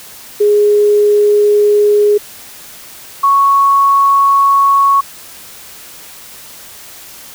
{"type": "tone pair in turn", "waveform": "sine", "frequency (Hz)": [415.3, 1108.7], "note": ["G#4", "C#6"], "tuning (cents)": [0, 0], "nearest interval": "octave + perfect fourth", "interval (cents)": 1700, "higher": "second", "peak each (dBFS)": -6, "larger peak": "neither", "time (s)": [[0.4, 2.18], [3.23, 5.01]], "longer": "neither", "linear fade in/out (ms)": 10, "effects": ["white hiss -34 dBFS RMS until 7.34 s"]}